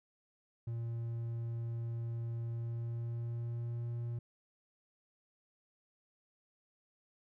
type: tone with pitch glide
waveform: triangle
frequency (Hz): 116.3 to 118.33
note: A#2 to A#2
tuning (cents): -4 to +26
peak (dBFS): -34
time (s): 0.67-4.19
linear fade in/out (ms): 5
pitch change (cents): +30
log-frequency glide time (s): 2.49-3.9
effects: none

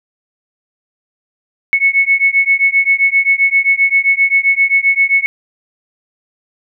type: beating tone pair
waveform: sine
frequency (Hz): 2200 / 2207.6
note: C#7 / C#7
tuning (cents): -14 / -8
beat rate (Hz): 7.6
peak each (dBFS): -12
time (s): 1.73-5.26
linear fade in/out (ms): 0
effects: none

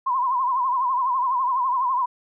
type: tone with vibrato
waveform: sine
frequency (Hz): 1019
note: C6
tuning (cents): -46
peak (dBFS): -19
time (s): 0.06-2.06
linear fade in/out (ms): 10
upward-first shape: triangle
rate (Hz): 12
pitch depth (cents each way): 120
effects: none

